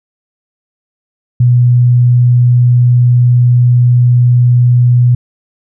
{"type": "tone", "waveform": "sine", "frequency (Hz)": 122.6, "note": "B2", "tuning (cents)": -12, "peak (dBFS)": -4, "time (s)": [1.4, 5.15], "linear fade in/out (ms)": 5, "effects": []}